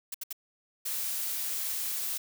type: noise bursts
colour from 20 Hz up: blue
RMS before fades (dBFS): -36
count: 3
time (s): 0.12-0.328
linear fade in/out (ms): 5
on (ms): 24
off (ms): 68
type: noise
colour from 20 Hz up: blue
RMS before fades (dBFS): -33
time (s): 0.85-2.18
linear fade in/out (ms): 10
effects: none